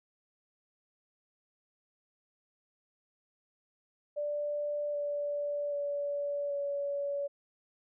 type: tone with pitch steps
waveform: sine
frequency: 587.3 / 580.6 / 573.9 / 567.3 Hz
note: D5 / D5 / D5 / C#5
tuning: 0 / -20 / -40 / +40 cents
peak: -31 dBFS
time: 4.16-7.28 s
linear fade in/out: 20 ms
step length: 780 ms
effects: none